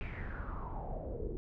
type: noise with low-pass filter sweep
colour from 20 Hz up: brown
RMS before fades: -40 dBFS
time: 0.01-1.37 s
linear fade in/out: 0 ms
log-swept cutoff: 2500 to 370 Hz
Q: 6.5
effects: none